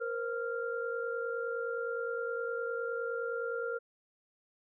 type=tone cluster; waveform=sine; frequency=468.3 / 518 / 1391 Hz; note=A#4 / C5 / F6; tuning=+8 / -17 / -7 cents; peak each=-35 / -40 / -38 dBFS; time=0-3.79 s; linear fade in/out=20 ms; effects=none